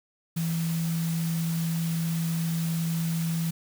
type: tone in noise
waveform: sine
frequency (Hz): 165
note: E3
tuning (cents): +2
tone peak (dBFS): -25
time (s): 0.36-3.51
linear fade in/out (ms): 10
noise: white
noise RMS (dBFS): -39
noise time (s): 0.36-3.51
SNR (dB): +11
effects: none